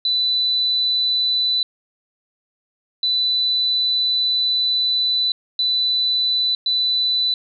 sine tone bursts at uneven times, 3988 Hz, B7, 16 cents sharp, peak -16 dBFS, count 4, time 0.05-1.63 / 3.03-5.32 / 5.59-6.55 / 6.66-7.34 s, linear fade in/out 2 ms, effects none

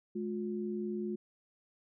sine tone pair together, 212.3 / 357 Hz, G#3 / F4, +38 / +38 cents, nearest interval major sixth, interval 900 cents, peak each -36 / -37 dBFS, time 0.15-1.16 s, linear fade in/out 10 ms, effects none

